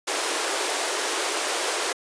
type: high-pass noise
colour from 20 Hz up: pink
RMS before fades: -26 dBFS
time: 0.07-1.93 s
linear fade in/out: 10 ms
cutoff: 340 Hz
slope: 48 dB/octave
effects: resampled to 22050 Hz